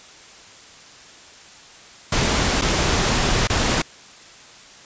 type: noise with dropouts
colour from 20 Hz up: pink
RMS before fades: -19 dBFS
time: 2.12-3.82 s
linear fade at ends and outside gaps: 5 ms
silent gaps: 2.614-2.619 / 3.473-3.498 s
effects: white hiss -44 dBFS RMS until 4.85 s + resampled to 16000 Hz